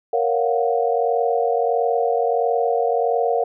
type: chord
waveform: sine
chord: Gb major seventh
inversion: first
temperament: equal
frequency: 466.2 / 554.4 / 698.5 / 740 Hz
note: Bb4 / Db5 / F5 / Gb5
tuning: 0 / 0 / 0 / 0 cents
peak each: -20 / -25 / -22 / -24 dBFS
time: 0.13-3.44 s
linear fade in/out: 5 ms
effects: none